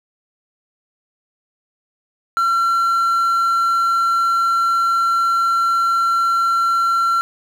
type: tone with quantisation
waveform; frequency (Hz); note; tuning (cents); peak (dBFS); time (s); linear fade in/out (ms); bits
triangle; 1361; F6; -45; -12; 2.37-7.21; 0; 7
effects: none